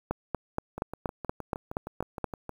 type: two click trains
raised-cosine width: 1 ms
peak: -22 / -14 dBFS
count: 12 / 10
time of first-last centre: 0.78-2.493 / 0.11-2.243 s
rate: 6.42 / 4.22 Hz
effects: 8-bit